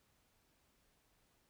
silence, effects pink hiss -75 dBFS RMS until 1.49 s

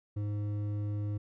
sine tone with hard clipping, 103.6 Hz, G#2, 4 cents flat, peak -33 dBFS, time 0.16-1.18 s, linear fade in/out 10 ms, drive 8 dB, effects none

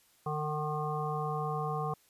harmonic tone with a mistuned harmonic, 151.2 Hz, D#3, 49 cents flat, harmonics 1 / 3 / 5 / 7 / 8, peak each -35 / -38 / -37 / -38 / -42 dBFS, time 0.26-1.94 s, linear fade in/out 5 ms, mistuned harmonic 7, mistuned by +27 cents, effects white hiss -66 dBFS RMS until 2.09 s + resampled to 32000 Hz

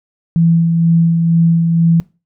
sine tone with tremolo, 166.7 Hz, E3, 20 cents sharp, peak -7 dBFS, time 0.36-2 s, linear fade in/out 0 ms, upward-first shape sine, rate 2.1 Hz, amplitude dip 35%, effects noise-tail reverb RT60 0.3 s tail -23 dB re dry

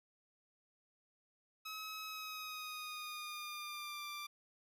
15% pulse tone with pitch glide, 1280 to 1180.6 Hz, D#6 to D6, +49 to +9 cents, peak -37 dBFS, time 1.65-4.27 s, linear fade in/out 10 ms, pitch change -140 cents, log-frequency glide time 2.07-4.05 s, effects none

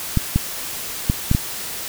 clicks, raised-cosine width 5 ms, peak -3 dBFS, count 5, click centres 0.173 / 0.36 / 1.099 / 1.314 / 1.349 s, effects white hiss -29 dBFS RMS until 1.88 s

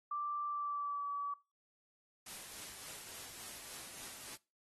sine tone with pitch glide, 1174.7 to 1145.2 Hz, D6 to D6, 0 to -44 cents, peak -36 dBFS, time 0.11-1.34 s, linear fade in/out 5 ms, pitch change -44 cents, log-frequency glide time 0.46-1.08 s
white noise with tremolo, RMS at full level -47 dBFS, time 2.26-4.36 s, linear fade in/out 5 ms, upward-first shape triangle, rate 3.5 Hz, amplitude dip 40%
effects noise-tail reverb RT60 0.3 s tail -23 dB re dry + AAC 32 kbps

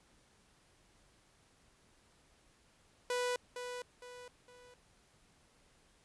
sawtooth tone with echo, 493.4 Hz, B4, 2 cents flat, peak -29 dBFS, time 3.1-3.36 s, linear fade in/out 2 ms, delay 460 ms, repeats 3, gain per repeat -8 dB, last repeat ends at 4.74 s, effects pink hiss -68 dBFS RMS until 6.04 s + resampled to 24000 Hz

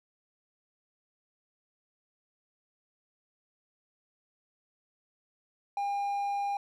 triangle tone, 805 Hz, G5, 46 cents sharp, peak -27 dBFS, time 5.77-6.57 s, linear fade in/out 2 ms, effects none

